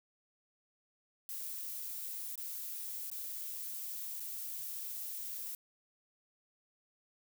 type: noise with dropouts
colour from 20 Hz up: violet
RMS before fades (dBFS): -42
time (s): 1.29-5.55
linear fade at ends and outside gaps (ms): 1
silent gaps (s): 2.356-2.377 / 3.101-3.115 / 4.198-4.203
effects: none